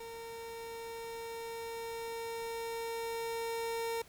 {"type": "tone with level ramp", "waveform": "30% pulse", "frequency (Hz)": 459.2, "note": "A#4", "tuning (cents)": -26, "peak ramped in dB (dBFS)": [-41, -31], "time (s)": [0, 4.02], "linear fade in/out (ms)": 5, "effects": ["pink hiss -59 dBFS RMS until 4.08 s"]}